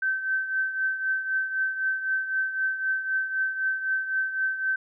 sine tone with tremolo, 1544 Hz, G6, 27 cents flat, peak -21 dBFS, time 0.02-4.76 s, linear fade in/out 5 ms, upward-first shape triangle, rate 3.9 Hz, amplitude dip 70%, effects none

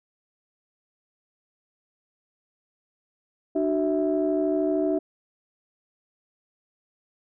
sine tone cluster, 301.2 / 374.2 / 652 Hz, D4 / F#4 / E5, +44 / +20 / -19 cents, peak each -24 / -25 / -26 dBFS, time 3.55-4.99 s, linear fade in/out 10 ms, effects tanh soft clip ceiling -13 dBFS

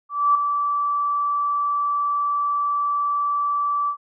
sine tone with ADSR envelope, 1159 Hz, D6, 23 cents flat, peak -12 dBFS, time 0.09-3.97 s, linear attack 260 ms, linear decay 3 ms, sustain -7 dB, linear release 85 ms, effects none

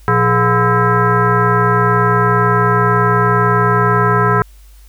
sine tone with frequency modulation, 715 Hz, F5, 41 cents sharp, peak -9 dBFS, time 0.08-4.42 s, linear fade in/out 0 ms, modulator 298 Hz, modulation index 2.8, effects added 50 Hz sine -38 dBFS peak until 4.88 s + white hiss -51 dBFS RMS until 4.88 s

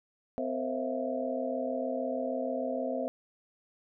sine tone cluster, 256 / 463.5 / 530 / 646 / 686 Hz, C4 / A#4 / C5 / E5 / F5, -38 / -10 / +22 / -35 / -31 cents, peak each -35 / -40 / -35 / -36 / -39 dBFS, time 0.38-3.08 s, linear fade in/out 0 ms, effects none

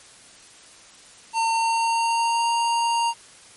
square tone with pitch glide, 908 to 931.4 Hz, A#5 to A#5, -46 to -2 cents, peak -20 dBFS, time 1.33-3.14 s, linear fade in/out 50 ms, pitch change +44 cents, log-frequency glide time 1.52-2.51 s, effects white hiss -48 dBFS RMS until 3.56 s + MP3 48 kbps

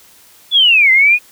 sine linear two-way sweep, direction down then up, 3486 to 2039 to 2498 Hz, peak -6 dBFS, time 0.51-1.19 s, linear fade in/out 50 ms, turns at 0.91 s, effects white hiss -45 dBFS RMS until 1.31 s

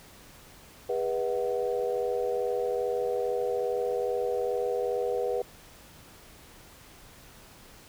sine tone cluster, 405.5 / 487.9 / 645 / 744 Hz, G#4 / B4 / E5 / F#5, -41 / -21 / -38 / +9 cents, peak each -32 / -28 / -37 / -37 dBFS, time 0.89-5.42 s, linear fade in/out 5 ms, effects pink hiss -52 dBFS RMS until 7.88 s

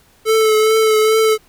square tone with vibrato, 436.8 Hz, A4, 13 cents flat, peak -11 dBFS, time 0.25-1.38 s, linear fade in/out 50 ms, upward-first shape triangle, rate 2.4 Hz, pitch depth 27 cents each way, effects pink hiss -52 dBFS RMS until 1.48 s

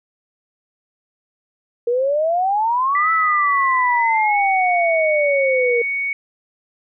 sine exponential two-way sweep, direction up then down, 466.2 to 1321 to 466.2 Hz, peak -15 dBFS, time 1.87-5.82 s, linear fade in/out 5 ms, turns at 3.12 s
sine tone with pitch glide, 1975.5 to 2230 Hz, B6 to C#7, 0 to +10 cents, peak -19 dBFS, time 2.95-6.13 s, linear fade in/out 2 ms, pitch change +210 cents, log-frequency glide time 3.96-4.4 s
effects none

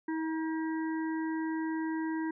harmonic tone with a mistuned harmonic, 320.2 Hz, D#4, 50 cents sharp, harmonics 1 / 3 / 5 / 6, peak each -31 / -41 / -45 / -47 dBFS, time 0.08-2.31 s, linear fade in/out 5 ms, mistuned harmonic 3, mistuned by -17 cents, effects none

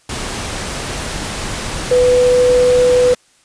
sine tone in noise, 497 Hz, B4, 11 cents sharp, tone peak -8 dBFS, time 1.91-3.14 s, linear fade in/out 5 ms, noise pink, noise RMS -23 dBFS, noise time 0.09-3.15 s, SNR +12 dB, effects white hiss -53 dBFS RMS until 3.44 s + resampled to 22050 Hz

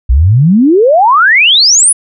sine exponential sweep, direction up, 56.5 to 10480 Hz, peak -3 dBFS, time 0.09-1.93 s, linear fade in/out 10 ms, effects none

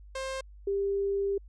sawtooth / sine tone pair in turn, 530 / 397.1 Hz, C5 / G4, +22 / +22 cents, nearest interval perfect fourth, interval 500 cents, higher first, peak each -29 / -26 dBFS, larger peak second, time 0.15-0.41 / 0.67-1.38 s, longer second, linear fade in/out 5 ms, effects added 50 Hz sine -47 dBFS peak until 1.48 s + resampled to 22050 Hz

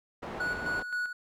white low-pass noise, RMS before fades -39 dBFS, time 0.22-0.83 s, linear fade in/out 10 ms, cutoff 950 Hz, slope 12 dB/octave
triangle tone with tremolo, 1466 Hz, F#6, 16 cents flat, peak -27 dBFS, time 0.4-1.13 s, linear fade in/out 5 ms, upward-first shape square, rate 3.8 Hz, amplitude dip 55%
effects none

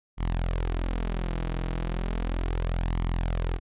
sawtooth tone with flanger, 42.59 Hz, F1, 43 cents flat, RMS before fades -28 dBFS, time 0.17-3.6 s, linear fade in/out 50 ms, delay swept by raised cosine 0.95 to 6.35 ms, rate 0.35 Hz, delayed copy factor +0.5, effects resampled to 8000 Hz

